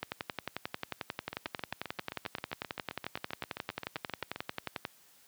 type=two click trains; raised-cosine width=0.3 ms; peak=-22 / -18 dBFS; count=24 / 55; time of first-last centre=1.33-4.36 / 0.03-4.851 s; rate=7.59 / 11.2 Hz; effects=white hiss -62 dBFS RMS until 5.27 s + high-pass 80 Hz 12 dB/octave